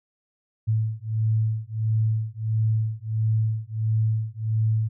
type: beating tone pair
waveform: sine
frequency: 109.4 / 110.9 Hz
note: A2 / A2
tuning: -9 / +14 cents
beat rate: 1.5 Hz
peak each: -24 dBFS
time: 0.67-4.89 s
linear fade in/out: 20 ms
effects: none